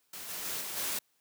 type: noise with level steps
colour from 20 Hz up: white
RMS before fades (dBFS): -43 / -39 / -36 / -39 / -34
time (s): 0.13-0.99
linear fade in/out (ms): 5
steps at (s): 0.28 / 0.44 / 0.6 / 0.76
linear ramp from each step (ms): 20
effects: white hiss -73 dBFS RMS until 1.2 s + high-pass 100 Hz 12 dB/octave